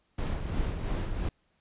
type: noise with tremolo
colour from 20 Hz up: brown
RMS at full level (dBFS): -29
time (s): 0.18-1.29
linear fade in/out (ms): 5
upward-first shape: sine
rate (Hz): 2.9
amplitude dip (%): 45
effects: pink hiss -72 dBFS RMS until 1.6 s + resampled to 8000 Hz